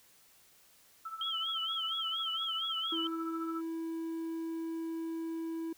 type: tone with tremolo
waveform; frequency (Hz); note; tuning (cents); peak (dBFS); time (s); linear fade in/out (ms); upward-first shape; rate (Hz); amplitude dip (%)
sine; 1318.5; E6; 0; -36; 1.05-3.61; 5; triangle; 14; 80
type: tone with vibrato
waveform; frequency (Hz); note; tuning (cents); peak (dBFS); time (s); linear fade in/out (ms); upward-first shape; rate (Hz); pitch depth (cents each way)
sine; 3145; G7; +5; -33; 1.21-3.07; 2; sine; 4.3; 110
type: tone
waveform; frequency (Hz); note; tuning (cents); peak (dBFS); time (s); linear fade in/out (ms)
triangle; 327.7; E4; -10; -33; 2.92-5.73; 5
effects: white hiss -63 dBFS RMS until 5.77 s